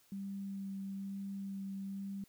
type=tone with vibrato; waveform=sine; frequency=196 Hz; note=G3; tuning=in tune; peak=-39 dBFS; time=0.12-2.24 s; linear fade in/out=2 ms; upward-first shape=sine; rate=1.1 Hz; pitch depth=10 cents each way; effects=white hiss -68 dBFS RMS until 2.28 s